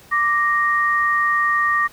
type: tone pair together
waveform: sine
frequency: 1174.7 / 1864.7 Hz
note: D6 / A#6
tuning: 0 / 0 cents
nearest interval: minor sixth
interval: 800 cents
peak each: -18 dBFS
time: 0.11-1.88 s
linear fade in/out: 20 ms
effects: pink hiss -47 dBFS RMS until 1.92 s